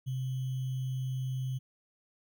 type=tone with sample-and-hold; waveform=sine; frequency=130 Hz; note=C3; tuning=11 cents flat; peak=-31 dBFS; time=0.06-1.59 s; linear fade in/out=20 ms; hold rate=3150 Hz; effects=none